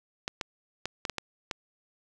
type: clicks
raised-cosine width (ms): 0.2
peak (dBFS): -14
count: 7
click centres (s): 0.279 / 0.412 / 0.856 / 1.052 / 1.097 / 1.183 / 1.512
effects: none